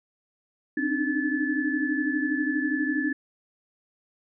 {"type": "tone cluster", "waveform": "sine", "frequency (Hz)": [263.1, 296, 308.2, 1734], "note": ["C4", "D4", "D#4", "A6"], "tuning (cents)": [10, 14, -16, -26], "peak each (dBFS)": -29, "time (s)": [0.77, 3.13], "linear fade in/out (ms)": 5, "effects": []}